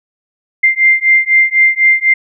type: beating tone pair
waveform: sine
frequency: 2093 / 2097 Hz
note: C7 / C7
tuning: 0 / +3 cents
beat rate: 4 Hz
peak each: -10 dBFS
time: 0.63-2.14 s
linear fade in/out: 10 ms
effects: none